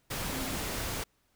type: tone in noise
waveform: sine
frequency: 262.6 Hz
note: C4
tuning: 6 cents sharp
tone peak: -38 dBFS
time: 0.32-0.55 s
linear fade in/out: 10 ms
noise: pink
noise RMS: -35 dBFS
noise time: 0.1-1.04 s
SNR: -6 dB
effects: pink hiss -72 dBFS RMS until 1.35 s